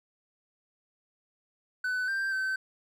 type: tone with pitch steps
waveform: triangle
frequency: 1503 / 1576 / 1538 Hz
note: F#6 / G6 / G6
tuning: +27 / +9 / -33 cents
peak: -26 dBFS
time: 1.84-2.56 s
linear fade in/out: 5 ms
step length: 240 ms
effects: none